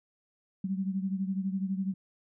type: beating tone pair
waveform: sine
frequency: 189.6 / 201.6 Hz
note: F#3 / G3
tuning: +43 / +49 cents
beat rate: 12 Hz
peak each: -30 / -35 dBFS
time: 0.64-1.94 s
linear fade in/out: 5 ms
effects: none